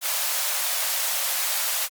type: high-pass noise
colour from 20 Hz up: white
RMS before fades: -25 dBFS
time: 0.01-1.89 s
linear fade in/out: 50 ms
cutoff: 520 Hz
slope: 96 dB/octave
effects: Opus 48 kbps